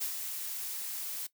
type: noise with ADSR envelope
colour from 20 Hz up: blue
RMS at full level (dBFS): -33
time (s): 0-1.27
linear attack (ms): 19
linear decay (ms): 100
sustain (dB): -5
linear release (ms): 8
effects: noise-tail reverb RT60 0.1 s tail -18 dB re dry